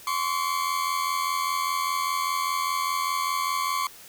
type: tone pair together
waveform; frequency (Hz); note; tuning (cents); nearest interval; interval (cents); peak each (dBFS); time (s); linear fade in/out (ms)
40% pulse; 1050 / 1135; C6 / C#6; +6 / +41; minor second; 135; -27 / -26; 0.07-3.87; 2
effects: white hiss -47 dBFS RMS until 4.08 s